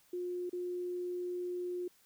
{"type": "tone with dropouts", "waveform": "sine", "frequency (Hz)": 357, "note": "F4", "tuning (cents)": 38, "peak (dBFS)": -35, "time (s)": [0.13, 1.88], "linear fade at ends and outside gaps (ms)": 5, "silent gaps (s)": [0.496, 0.529], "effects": ["white hiss -67 dBFS RMS until 2.05 s"]}